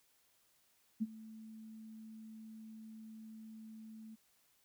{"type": "tone with ADSR envelope", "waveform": "sine", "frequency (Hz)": 220, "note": "A3", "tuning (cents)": 0, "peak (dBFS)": -30, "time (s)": [1, 4.16], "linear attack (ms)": 23, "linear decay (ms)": 35, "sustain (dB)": -19, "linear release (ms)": 20, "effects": ["white hiss -73 dBFS RMS until 4.64 s"]}